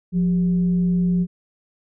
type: tone with frequency modulation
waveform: sine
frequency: 177.8 Hz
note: F3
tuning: 31 cents sharp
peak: -16 dBFS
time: 0.12-1.27 s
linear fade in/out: 50 ms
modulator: 219 Hz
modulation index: 0.22
effects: none